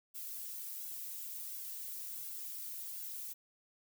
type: noise with flanger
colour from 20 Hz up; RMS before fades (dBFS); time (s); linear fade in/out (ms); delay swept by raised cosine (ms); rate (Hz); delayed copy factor
violet; -44; 0.14-3.34; 20; 1.6 to 3.2; 1.4; -1
effects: none